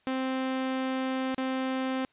sawtooth tone with dropouts, 261.6 Hz, C4, in tune, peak -24 dBFS, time 0.07-2.05 s, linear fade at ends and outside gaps 0 ms, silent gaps 1.345-1.38 s, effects white hiss -66 dBFS RMS until 2.12 s + resampled to 8000 Hz

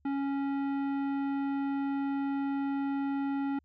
sine tone with tanh clipping, 277.2 Hz, C#4, in tune, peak -31 dBFS, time 0.05-3.59 s, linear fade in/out 5 ms, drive 14 dB, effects added 73 Hz sine -66 dBFS peak until 3.64 s

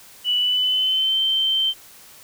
sine tone with pitch glide, 2960 to 3113 Hz, F#7 to G7, 0 to -13 cents, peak -17 dBFS, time 0.24-1.74 s, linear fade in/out 50 ms, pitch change +87 cents, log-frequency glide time 0.38-1.21 s, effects white hiss -46 dBFS RMS until 2.23 s

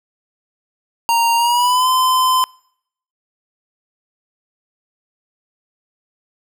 square tone with pitch glide, 930 to 1026 Hz, A#5 to C6, -4 to -34 cents, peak -13 dBFS, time 1.09-2.44 s, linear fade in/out 0 ms, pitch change +170 cents, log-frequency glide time 1.36-1.88 s, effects noise-tail reverb RT60 0.7 s tail -26 dB re dry

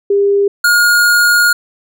sine / square tone pair in turn, 401.2 / 1429.7 Hz, G4 / F6, +40 / +40 cents, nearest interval octave + minor seventh, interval 2200 cents, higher second, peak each -8 dBFS, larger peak neither, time 0.1-0.48 / 0.64-1.53 s, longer second, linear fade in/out 5 ms, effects none

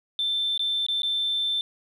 sine tone with dropouts, 3550 Hz, A7, 15 cents sharp, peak -22 dBFS, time 0.19-1.61 s, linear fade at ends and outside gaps 1 ms, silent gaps 0.577-0.594 / 0.865-0.885 / 1.02-1.032 s, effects tanh soft clip ceiling -18 dBFS + 10-bit

